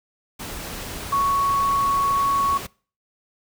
sine tone in noise, 1112 Hz, C#6, 5 cents sharp, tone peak -17 dBFS, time 1.12-2.58 s, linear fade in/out 10 ms, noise pink, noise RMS -33 dBFS, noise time 0.39-2.67 s, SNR +13 dB, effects noise-tail reverb RT60 0.4 s tail -23 dB re dry

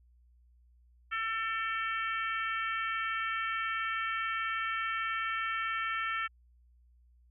harmonic tone with a mistuned harmonic, 446.9 Hz, A4, 27 cents sharp, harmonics 3 / 4 / 5 / 6 / 7, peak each -34 / -36 / -39 / -43 / -45 dBFS, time 1.11-6.28 s, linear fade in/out 20 ms, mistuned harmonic 5, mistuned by +19 cents, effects added 60 Hz sine -60 dBFS peak until 7.3 s

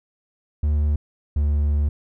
triangle tone pair in turn, 74.4 / 73.33 Hz, D2 / D2, +23 / -2 cents, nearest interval unison, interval 25 cents, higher first, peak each -15 dBFS, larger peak neither, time 0.63-0.96 / 1.36-1.89 s, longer second, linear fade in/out 5 ms, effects none

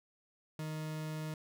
40% pulse tone, 155.56 Hz, D#3, in tune, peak -37 dBFS, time 0.59-1.34 s, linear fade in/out 2 ms, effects none

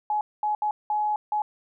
sine tone bursts at uneven times, 844 Hz, G#5, 28 cents sharp, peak -22 dBFS, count 5, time 0.1-0.21 / 0.43-0.55 / 0.62-0.71 / 0.9-1.16 / 1.32-1.42 s, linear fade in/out 2 ms, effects none

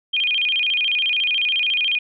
sine tone with vibrato, 2794 Hz, F7, in tune, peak -17 dBFS, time 0.13-1.99 s, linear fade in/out 10 ms, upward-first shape square, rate 14 Hz, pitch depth 220 cents each way, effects none

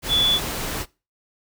sine tone in noise, 3441 Hz, A7, 39 cents flat, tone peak -16 dBFS, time 0.08-0.4 s, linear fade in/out 50 ms, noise pink, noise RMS -28 dBFS, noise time 0.02-0.86 s, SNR +9 dB, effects noise-tail reverb RT60 0.3 s tail -23 dB re dry

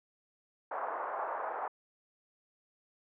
pink band-pass noise, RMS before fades -37 dBFS, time 0.71-1.68 s, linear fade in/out 5 ms, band 610 to 1300 Hz, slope 24 dB/octave, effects low-pass 2000 Hz 12 dB/octave

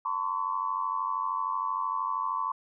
sine tone cluster, 902 / 1033 / 1126 Hz, A5 / C6 / C#6, +43 / -22 / +27 cents, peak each -36 / -31 / -31 dBFS, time 0.05-2.52 s, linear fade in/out 5 ms, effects none

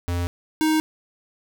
square tone pair in turn, 87.31 / 312.7 Hz, F2 / D#4, 0 / +9 cents, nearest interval octave + minor seventh, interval 2209 cents, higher second, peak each -23 / -18 dBFS, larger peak second, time 0.08-0.27 / 0.61-0.8 s, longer neither, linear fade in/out 0 ms, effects none

